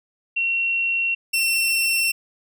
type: tone pair in turn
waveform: sine / sawtooth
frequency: 2731 / 2707 Hz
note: F7 / E7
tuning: -39 / +45 cents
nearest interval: unison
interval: 16 cents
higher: first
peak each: -19 / -15 dBFS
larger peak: second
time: 0.36-1.15 / 1.33-2.12 s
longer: neither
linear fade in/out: 10 ms
effects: none